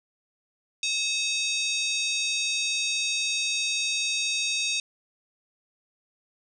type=harmonic tone with a mistuned harmonic; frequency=932.3 Hz; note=A#5; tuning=in tune; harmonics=3 / 4 / 5 / 6 / 7 / 8 / 9 / 10; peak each=-29 / -29 / -35 / -35 / -33 / -43 / -42 / -44 dBFS; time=0.83-4.8 s; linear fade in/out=2 ms; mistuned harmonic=3; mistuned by=-130 cents; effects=none